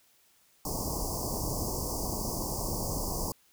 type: band-stop noise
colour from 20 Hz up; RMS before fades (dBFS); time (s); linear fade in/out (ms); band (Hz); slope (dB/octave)
pink; -33; 0.65-3.32; 2; 1100 to 4700; 96
effects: white hiss -65 dBFS RMS until 3.52 s